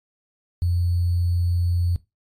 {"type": "tone with sample-and-hold", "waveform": "sine", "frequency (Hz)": 87.31, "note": "F2", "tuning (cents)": 0, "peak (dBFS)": -18, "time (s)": [0.62, 1.96], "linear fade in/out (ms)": 0, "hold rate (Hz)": 4410, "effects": ["noise-tail reverb RT60 0.2 s tail -17 dB re dry", "MP3 64 kbps"]}